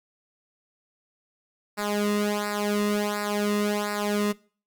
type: tone with flanger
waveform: sawtooth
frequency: 207 Hz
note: G#3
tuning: 5 cents flat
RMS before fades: -26 dBFS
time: 1.77-4.33 s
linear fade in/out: 20 ms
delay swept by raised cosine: 0.31 to 1.3 ms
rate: 1.4 Hz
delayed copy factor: -0.85
effects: noise-tail reverb RT60 0.4 s tail -22 dB re dry + Opus 48 kbps